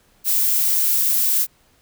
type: noise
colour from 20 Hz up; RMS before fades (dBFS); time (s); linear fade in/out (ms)
violet; -18; 0.24-1.47; 50
effects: pink hiss -58 dBFS RMS until 1.81 s